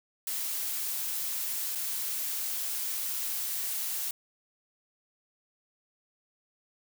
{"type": "noise with dropouts", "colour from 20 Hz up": "blue", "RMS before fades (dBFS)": -33, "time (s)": [0.27, 4.11], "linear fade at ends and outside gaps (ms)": 2, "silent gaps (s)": [1.751, 1.755], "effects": []}